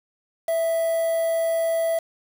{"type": "tone with quantisation", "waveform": "triangle", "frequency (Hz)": 659.3, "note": "E5", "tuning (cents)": 0, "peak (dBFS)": -18, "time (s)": [0.48, 1.99], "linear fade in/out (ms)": 5, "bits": 6, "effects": []}